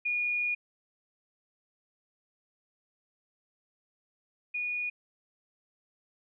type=tone pair in turn; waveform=sine; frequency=2442 / 2454 Hz; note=D#7 / D#7; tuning=-33 / -25 cents; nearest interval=unison; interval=8 cents; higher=second; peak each=-27 / -30 dBFS; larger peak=first; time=0.05-0.55 / 4.54-4.9 s; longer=first; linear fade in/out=10 ms; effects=none